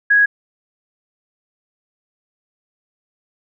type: tone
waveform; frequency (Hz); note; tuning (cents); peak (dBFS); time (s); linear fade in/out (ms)
sine; 1659; G#6; -2; -9; 0.1-0.26; 10
effects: none